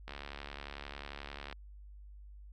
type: click train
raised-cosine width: 0.3 ms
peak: -27 dBFS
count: 104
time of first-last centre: 0.08-1.527 s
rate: 71.2 Hz
effects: added 50 Hz sine -49 dBFS peak until 2.52 s